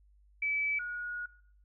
sine tone pair in turn, 2300 / 1448.9 Hz, D7 / F#6, -37 / -37 cents, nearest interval minor sixth, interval 800 cents, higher first, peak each -29 / -35 dBFS, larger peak first, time 0.42-0.79 / 0.79-1.26 s, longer second, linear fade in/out 5 ms, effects noise-tail reverb RT60 0.6 s tail -19 dB re dry + added 50 Hz sine -60 dBFS peak until 1.64 s

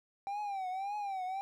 triangle tone with vibrato, 784 Hz, G5, in tune, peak -33 dBFS, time 0.27-1.41 s, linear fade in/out 0 ms, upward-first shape triangle, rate 1.8 Hz, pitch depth 130 cents each way, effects none

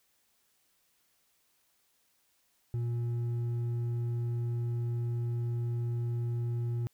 sine tone with hard clipping, 118.6 Hz, A#2, 30 cents sharp, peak -31 dBFS, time 2.74-6.87 s, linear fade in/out 0 ms, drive 4 dB, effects white hiss -72 dBFS RMS until 6.93 s

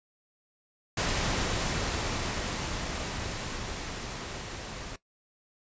pink noise with level ramp, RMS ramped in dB -28 to -40 dBFS, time 0.97-4.96 s, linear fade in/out 5 ms, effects noise-tail reverb RT60 0.1 s tail -17 dB re dry + resampled to 16000 Hz

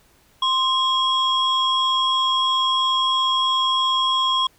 sine tone pair together, 1046.5 / 3301 Hz, C6 / G#7, 0 / -11 cents, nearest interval octave + minor sixth, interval 1989 cents, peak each -18 dBFS, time 0.42-4.47 s, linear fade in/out 5 ms, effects tanh soft clip ceiling -13 dBFS + pink hiss -57 dBFS RMS until 4.58 s

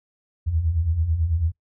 sine beating tone pair, 74.9 / 84 Hz, D2 / E2, +35 / +33 cents, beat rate 9.1 Hz, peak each -27 / -20 dBFS, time 0.46-1.52 s, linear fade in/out 20 ms, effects noise-tail reverb RT60 0.1 s tail -21 dB re dry

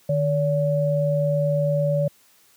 sine tone pair together, 151.5 / 572 Hz, D#3 / D5, -46 / -46 cents, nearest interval octave + major seventh, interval 2300 cents, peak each -21 dBFS, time 0.09-2.08 s, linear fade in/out 5 ms, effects white hiss -57 dBFS RMS until 2.56 s + high-pass 80 Hz 12 dB/octave

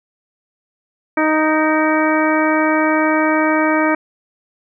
harmonic tone with a mistuned harmonic, 311.1 Hz, D#4, in tune, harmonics 1 / 2 / 3 / 4 / 5 / 6 / 7, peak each -16 / -19 / -21 / -22 / -23 / -24 / -24 dBFS, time 1.17-3.95 s, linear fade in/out 5 ms, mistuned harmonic 7, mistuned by +81 cents, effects none

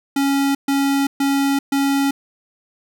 square tone bursts, 277.2 Hz, C#4, in tune, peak -16 dBFS, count 4, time 0.16-2.11 s, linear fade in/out 5 ms, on 390 ms, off 130 ms, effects none

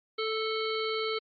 harmonic tone with a mistuned harmonic, 439.5 Hz, A4, 2 cents flat, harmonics 1 / 3 / 5 / 7 / 9 / 10, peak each -31 / -36 / -38 / -39 / -41 / -41 dBFS, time 0.18-1.19 s, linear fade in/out 10 ms, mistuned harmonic 7, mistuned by +23 cents, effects Opus 48 kbps

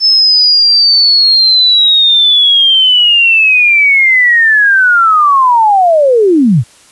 sine linear sweep, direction down, 5274 to 98 Hz, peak -4 dBFS, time 0-6.64 s, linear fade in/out 50 ms, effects white hiss -42 dBFS RMS until 6.91 s + resampled to 24000 Hz

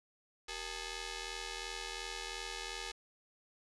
5% pulse ring-modulated tone, 426.2 Hz, G#4, 45 cents sharp, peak -26 dBFS, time 0.48-2.92 s, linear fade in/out 10 ms, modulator 1320 Hz, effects resampled to 22050 Hz + 9-bit

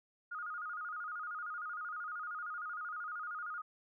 sine tone with vibrato, 1334 Hz, E6, 20 cents sharp, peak -39 dBFS, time 0.31-3.62 s, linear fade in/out 10 ms, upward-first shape square, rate 13 Hz, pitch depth 110 cents each way, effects none

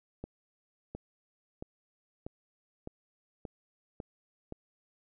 accelerating click train, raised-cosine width 2 ms, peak -26 dBFS, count 8, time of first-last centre 0.24-4.524 s, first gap 710 ms, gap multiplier 0.95, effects none

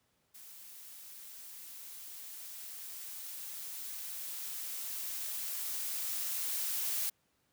blue noise with level ramp, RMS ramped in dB -52 to -34 dBFS, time 0.34-7.1 s, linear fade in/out 10 ms, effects pink hiss -75 dBFS RMS until 7.52 s + high-pass 80 Hz 12 dB/octave

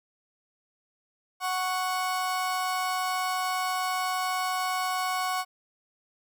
35% pulse tone pair together, 740 / 1108.7 Hz, F#5 / C#6, 0 / 0 cents, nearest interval perfect fifth, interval 700 cents, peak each -28 dBFS, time 1.4-5.45 s, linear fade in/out 50 ms, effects none

